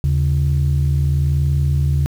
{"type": "tone pair together", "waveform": "sine", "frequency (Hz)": [77.78, 138.75], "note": ["D#2", "C#3"], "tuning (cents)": [0, 2], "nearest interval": "minor seventh", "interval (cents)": 1002, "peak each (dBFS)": -15, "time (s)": [0.04, 2.06], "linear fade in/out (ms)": 0, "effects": ["tanh soft clip ceiling -9 dBFS", "7-bit"]}